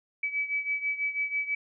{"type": "beating tone pair", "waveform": "sine", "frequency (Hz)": [2289, 2295.1], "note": ["D7", "D7"], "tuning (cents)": [-45, -40], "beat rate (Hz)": 6.1, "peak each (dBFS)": [-29, -33], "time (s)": [0.23, 1.55], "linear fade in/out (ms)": 5, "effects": []}